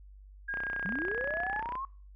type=tone with pitch glide; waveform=sine; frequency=1627 to 1704.9 Hz; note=G#6 to G#6; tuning=-36 to +45 cents; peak=-32 dBFS; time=0.48-1.61 s; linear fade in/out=10 ms; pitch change=+81 cents; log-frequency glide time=0.96-1.46 s
type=click train; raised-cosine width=0.5 ms; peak=-25 dBFS; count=39; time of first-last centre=0.54-1.754 s; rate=31.3 Hz
type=linear sweep; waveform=sine; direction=up; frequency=164.81 to 1108.7 Hz; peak=-34 dBFS; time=0.85-1.85 s; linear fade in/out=2 ms
effects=noise-tail reverb RT60 0.4 s tail -23 dB re dry + added 49 Hz sine -49 dBFS peak until 2.15 s